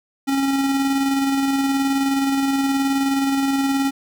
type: tone with tremolo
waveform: square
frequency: 273.4 Hz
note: C#4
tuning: 24 cents flat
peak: -17 dBFS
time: 0.27-3.91 s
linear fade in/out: 20 ms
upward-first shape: square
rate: 19 Hz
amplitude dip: 25%
effects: none